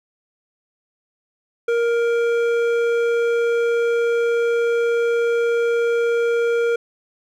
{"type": "tone with hard clipping", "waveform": "sine", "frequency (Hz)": 468.3, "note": "A#4", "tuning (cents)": 8, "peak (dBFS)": -18, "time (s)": [1.68, 6.76], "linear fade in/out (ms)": 5, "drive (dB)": 10, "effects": []}